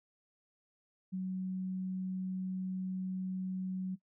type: tone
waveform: sine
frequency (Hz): 186.6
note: F#3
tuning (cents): +15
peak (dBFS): -34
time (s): 1.12-3.96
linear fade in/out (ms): 20
effects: noise-tail reverb RT60 0.1 s tail -19 dB re dry